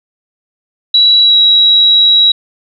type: tone with pitch glide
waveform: sine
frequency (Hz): 3912 to 3872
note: B7 to B7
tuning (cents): -17 to -35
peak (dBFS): -4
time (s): 0.94-2.32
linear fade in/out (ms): 5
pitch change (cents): -18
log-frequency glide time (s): 1.22-1.36
effects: none